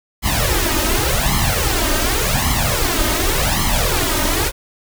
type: noise with flanger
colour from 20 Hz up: pink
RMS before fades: -17 dBFS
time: 0.22-4.52 s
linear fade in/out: 50 ms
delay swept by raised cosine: 0.96 to 3.26 ms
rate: 0.88 Hz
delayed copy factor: +0.8
effects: none